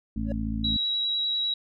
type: harmonic tone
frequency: 55 Hz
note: A1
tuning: in tune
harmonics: 1 / 2 / 3 / 4 / 5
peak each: -31 / -35 / -40 / -30 / -36 dBFS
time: 0.16-0.77 s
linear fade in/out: 5 ms
type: tone with exponential growth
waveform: triangle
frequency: 562 Hz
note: C#5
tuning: 24 cents sharp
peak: -26 dBFS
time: 0.24-0.32 s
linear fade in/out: 2 ms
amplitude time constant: 17 ms
type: tone with vibrato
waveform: sine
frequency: 3876 Hz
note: B7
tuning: 33 cents flat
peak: -24 dBFS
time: 0.64-1.54 s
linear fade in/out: 5 ms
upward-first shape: sine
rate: 10 Hz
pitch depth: 12 cents each way
effects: none